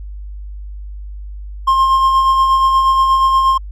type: tone with tremolo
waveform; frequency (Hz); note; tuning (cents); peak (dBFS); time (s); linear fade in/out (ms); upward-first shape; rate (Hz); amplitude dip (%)
triangle; 1063; C6; +27; -6; 1.67-3.58; 10; sine; 8.4; 35
effects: added 50 Hz sine -26 dBFS peak until 3.71 s